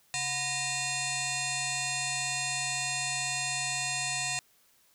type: tone with frequency modulation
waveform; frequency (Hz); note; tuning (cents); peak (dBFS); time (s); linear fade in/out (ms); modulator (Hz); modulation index
sine; 2459; D#7; -21; -29; 0.14-4.39; 0; 865; 7
effects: white hiss -65 dBFS RMS until 4.94 s